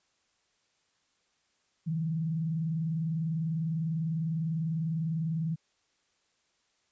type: tone with vibrato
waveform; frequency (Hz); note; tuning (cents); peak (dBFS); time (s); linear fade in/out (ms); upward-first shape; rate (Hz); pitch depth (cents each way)
sine; 160.6; E3; -45; -28; 1.86-5.56; 20; triangle; 20; 150
effects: white hiss -73 dBFS RMS until 6.91 s + resampled to 16000 Hz